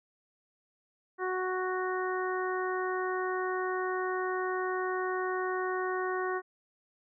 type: harmonic tone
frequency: 370 Hz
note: F#4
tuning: in tune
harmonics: 1 / 2 / 3 / 4 / 5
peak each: -32 / -38 / -36 / -39 / -40 dBFS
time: 1.18-6.42 s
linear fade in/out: 50 ms
effects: none

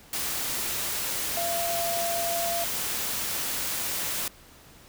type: tone in noise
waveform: sine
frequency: 683 Hz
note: F5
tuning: 39 cents flat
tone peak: -28 dBFS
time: 1.37-2.64 s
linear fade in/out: 2 ms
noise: white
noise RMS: -30 dBFS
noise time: 0.13-4.28 s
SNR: -1 dB
effects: pink hiss -52 dBFS RMS until 4.88 s

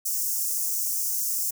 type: high-pass noise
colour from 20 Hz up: white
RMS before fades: -27 dBFS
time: 0.05-1.51 s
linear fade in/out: 10 ms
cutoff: 5600 Hz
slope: 48 dB/octave
effects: none

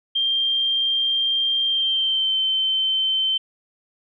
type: tone with pitch glide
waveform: sine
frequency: 3181 to 3090 Hz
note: G7 to G7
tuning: +25 to -26 cents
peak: -18 dBFS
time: 0.15-3.38 s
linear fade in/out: 10 ms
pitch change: -51 cents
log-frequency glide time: 1.65-2.38 s
effects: none

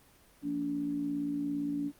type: harmonic tone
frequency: 57.5 Hz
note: A#1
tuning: 23 cents flat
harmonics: 3 / 4 / 5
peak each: -43 / -42 / -31 dBFS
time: 0.42-1.92 s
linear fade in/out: 50 ms
effects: pink hiss -61 dBFS RMS until 1.99 s + Opus 24 kbps

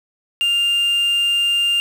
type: tone with quantisation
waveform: triangle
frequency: 2800 Hz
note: F7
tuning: 4 cents sharp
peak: -13 dBFS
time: 0.41-1.8 s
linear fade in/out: 0 ms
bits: 6
effects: none

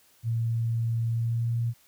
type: tone with pitch glide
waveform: sine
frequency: 115.1 to 117.25 Hz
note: A#2 to A#2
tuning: -22 to +11 cents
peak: -24 dBFS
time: 0.23-1.74 s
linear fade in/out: 50 ms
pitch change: +33 cents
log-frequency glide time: 1.08-1.57 s
effects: white hiss -61 dBFS RMS until 1.87 s

